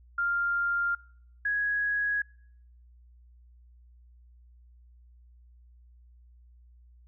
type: tone pair in turn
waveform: sine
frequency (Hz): 1396.9 / 1664.2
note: F6 / G#6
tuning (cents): 0 / +3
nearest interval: minor third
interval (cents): 303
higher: second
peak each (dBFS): -25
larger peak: neither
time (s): 0.18-0.95 / 1.45-2.22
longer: neither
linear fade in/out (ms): 5
effects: noise-tail reverb RT60 0.7 s tail -25 dB re dry + added 60 Hz sine -53 dBFS peak until 7.07 s